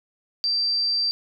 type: tone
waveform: sine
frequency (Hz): 4690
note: D8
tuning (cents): -3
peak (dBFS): -20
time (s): 0.44-1.11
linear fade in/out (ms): 0
effects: none